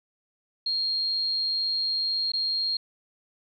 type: tone with dropouts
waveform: sine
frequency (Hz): 4234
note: C8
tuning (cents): +20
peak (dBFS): -24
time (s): 0.66-2.77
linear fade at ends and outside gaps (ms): 5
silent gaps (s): 2.319-2.335
effects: none